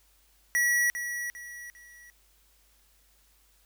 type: tone with echo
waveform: square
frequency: 1931 Hz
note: B6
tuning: 39 cents flat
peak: -23 dBFS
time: 0.55-0.9 s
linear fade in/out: 0 ms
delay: 400 ms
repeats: 3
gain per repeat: -9 dB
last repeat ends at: 2.1 s
effects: added 50 Hz sine -65 dBFS peak until 3.65 s + white hiss -65 dBFS RMS until 3.65 s